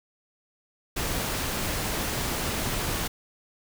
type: noise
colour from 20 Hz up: pink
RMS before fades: -29 dBFS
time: 0.96-3.08 s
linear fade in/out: 10 ms
effects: none